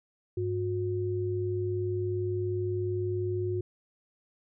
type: tone pair together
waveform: sine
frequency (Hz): 101.4 / 361.3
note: G#2 / F#4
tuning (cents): -41 / -41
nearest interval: octave + minor seventh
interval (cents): 2200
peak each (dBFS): -31 / -30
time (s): 0.37-3.61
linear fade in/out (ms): 5
effects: none